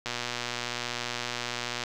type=click train; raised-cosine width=0.2 ms; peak=-14 dBFS; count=216; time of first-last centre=0.06-1.837 s; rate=121 Hz; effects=none